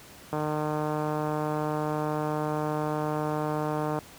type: click train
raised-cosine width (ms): 1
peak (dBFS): -16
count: 557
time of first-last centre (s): 0.33-3.988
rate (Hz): 152
effects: pink hiss -49 dBFS RMS until 4.18 s + high-pass 60 Hz 12 dB/octave